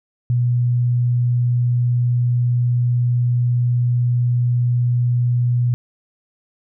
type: tone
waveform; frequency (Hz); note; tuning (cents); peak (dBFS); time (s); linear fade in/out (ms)
sine; 121.9; B2; -22; -14; 0.3-5.74; 0
effects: none